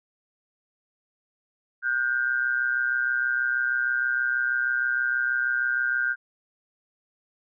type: tone pair together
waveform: sine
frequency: 1441.7 / 1568 Hz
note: F#6 / G6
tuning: -45 / 0 cents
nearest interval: minor second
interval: 145 cents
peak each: -25 dBFS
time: 1.82-6.16 s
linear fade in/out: 50 ms
effects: none